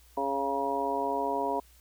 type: harmonic tone with a mistuned harmonic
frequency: 138.59 Hz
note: C#3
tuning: in tune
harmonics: 2 / 3 / 4 / 5 / 6 / 7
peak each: -37 / -34 / -36 / -33 / -42 / -31 dBFS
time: 0.17-1.6 s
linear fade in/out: 5 ms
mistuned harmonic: 7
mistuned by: -23 cents
effects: added 60 Hz sine -57 dBFS peak until 1.8 s + white hiss -61 dBFS RMS until 1.8 s

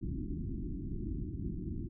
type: low-pass noise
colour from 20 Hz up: pink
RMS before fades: -38 dBFS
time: 0.01-1.89 s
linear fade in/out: 20 ms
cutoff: 360 Hz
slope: 96 dB/octave
effects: none

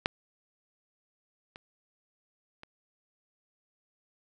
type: clicks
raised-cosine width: 0.3 ms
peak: -9 / -28 / -29 dBFS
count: 3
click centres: 0.059 / 1.559 / 2.634 s
effects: none

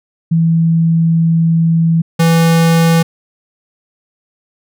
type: tone pair in turn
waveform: sine / square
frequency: 164.7 / 165.53 Hz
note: E3 / E3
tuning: -1 / +8 cents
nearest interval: unison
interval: 9 cents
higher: second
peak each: -8 dBFS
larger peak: neither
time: 0.31-2.02 / 2.19-3.03 s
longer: first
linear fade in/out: 10 ms
effects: none

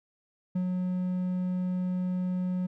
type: tone with ADSR envelope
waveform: triangle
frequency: 182.2 Hz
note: F#3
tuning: 26 cents flat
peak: -23 dBFS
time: 0.55-2.67 s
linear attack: 9 ms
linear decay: 82 ms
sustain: -2 dB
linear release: 13 ms
effects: none

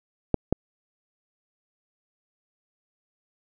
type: clicks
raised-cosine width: 2 ms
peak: -6 / -7 dBFS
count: 2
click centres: 0.343 / 0.526 s
effects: none

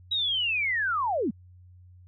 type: linear sweep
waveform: sine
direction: down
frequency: 3880 to 174.61 Hz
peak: -24 dBFS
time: 0.11-1.31 s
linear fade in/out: 10 ms
effects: added 90 Hz sine -49 dBFS peak until 2.07 s

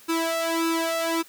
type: tone with flanger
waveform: sawtooth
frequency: 329.6 Hz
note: E4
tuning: in tune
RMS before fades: -25 dBFS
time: 0.08-1.23 s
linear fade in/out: 20 ms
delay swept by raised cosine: 0.77 to 1.51 ms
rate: 1.7 Hz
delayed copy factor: +0.85
effects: white hiss -51 dBFS RMS until 1.28 s

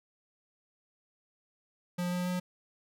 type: tone with pitch steps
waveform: square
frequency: 177.4 / 178.94 / 180.5 Hz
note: F3 / F3 / F#3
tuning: +27 / +42 / -43 cents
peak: -31 dBFS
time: 1.98-2.4 s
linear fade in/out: 10 ms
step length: 140 ms
effects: none

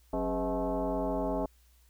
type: tone with frequency modulation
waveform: sine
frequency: 181.5 Hz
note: F#3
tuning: 33 cents flat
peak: -28 dBFS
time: 0.13-1.46 s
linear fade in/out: 5 ms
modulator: 227 Hz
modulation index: 3
effects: added 60 Hz sine -60 dBFS peak until 1.89 s + white hiss -68 dBFS RMS until 1.89 s

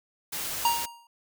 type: noise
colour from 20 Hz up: white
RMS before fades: -33 dBFS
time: 0.32-0.86 s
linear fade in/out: 10 ms
type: tone with exponential decay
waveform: square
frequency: 938 Hz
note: A#5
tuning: 11 cents sharp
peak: -19 dBFS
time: 0.65-1.07 s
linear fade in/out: 2 ms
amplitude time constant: 91 ms
effects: none

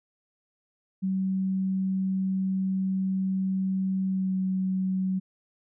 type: tone with pitch glide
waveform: sine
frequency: 190 to 188.14 Hz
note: F#3 to F#3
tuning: +46 to +29 cents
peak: -24 dBFS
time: 1.02-5.2 s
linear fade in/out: 20 ms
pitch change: -17 cents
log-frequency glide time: 4.07-4.35 s
effects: none

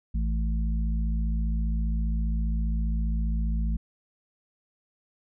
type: harmonic tone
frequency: 55 Hz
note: A1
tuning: in tune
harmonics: 1 / 3 / 4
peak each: -24 / -34 / -36 dBFS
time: 0.14-3.77 s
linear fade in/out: 10 ms
effects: none

